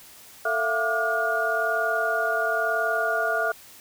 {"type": "tone cluster", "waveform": "sine", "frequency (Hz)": [445.4, 667, 708, 1179, 1435], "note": ["A4", "E5", "F5", "D6", "F6"], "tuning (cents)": [21, 20, 23, 6, 47], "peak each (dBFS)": [-31, -26, -33, -32, -25], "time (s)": [0.45, 3.52], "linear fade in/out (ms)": 5, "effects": ["white hiss -48 dBFS RMS until 3.8 s"]}